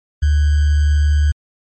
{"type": "tone with sample-and-hold", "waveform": "sine", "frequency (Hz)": 74, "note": "D2", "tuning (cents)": 14, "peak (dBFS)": -10, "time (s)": [0.22, 1.32], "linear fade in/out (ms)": 10, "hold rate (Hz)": 1575, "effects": ["MP3 32 kbps"]}